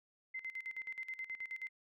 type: tone with tremolo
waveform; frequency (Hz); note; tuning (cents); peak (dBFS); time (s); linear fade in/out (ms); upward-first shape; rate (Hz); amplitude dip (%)
sine; 2069; C7; -20; -39; 0.34-1.69; 10; square; 9.4; 80
effects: none